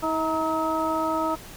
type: harmonic tone with a mistuned harmonic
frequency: 320 Hz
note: D#4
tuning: 49 cents sharp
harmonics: 1 / 2 / 3 / 4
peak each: -28 / -28 / -28 / -28 dBFS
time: 0.02-1.36 s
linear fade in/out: 20 ms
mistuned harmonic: 3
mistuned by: -47 cents
effects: pink hiss -43 dBFS RMS until 1.56 s